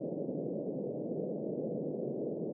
white band-pass noise, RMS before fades -37 dBFS, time 0-2.53 s, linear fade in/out 20 ms, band 140 to 560 Hz, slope 48 dB/octave, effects none

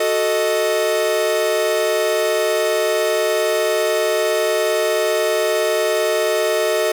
45% pulse chord, D# diminished, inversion first, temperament equal, 370 / 440 / 622.3 Hz, F#4 / A4 / D#5, 0 / 0 / 0 cents, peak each -24 / -20 / -19 dBFS, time 0-6.92 s, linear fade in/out 5 ms, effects none

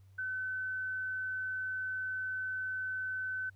sine tone, 1519 Hz, F#6, 45 cents sharp, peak -34 dBFS, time 0.18-3.5 s, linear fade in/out 10 ms, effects added 96 Hz sine -56 dBFS peak until 3.55 s + pink hiss -75 dBFS RMS until 3.55 s

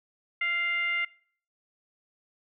sine tone with frequency modulation, 2093 Hz, C7, in tune, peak -25 dBFS, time 0.41-1.05 s, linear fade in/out 5 ms, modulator 709 Hz, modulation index 0.62, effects noise-tail reverb RT60 0.5 s tail -23 dB re dry

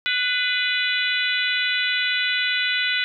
harmonic tone with a mistuned harmonic, 493.9 Hz, B4, in tune, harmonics 3 / 4 / 5 / 6 / 7 / 8, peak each -25 / -26 / -27 / -28 / -28 / -29 dBFS, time 0.06-3.04 s, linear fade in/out 0 ms, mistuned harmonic 4, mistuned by +38 cents, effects none

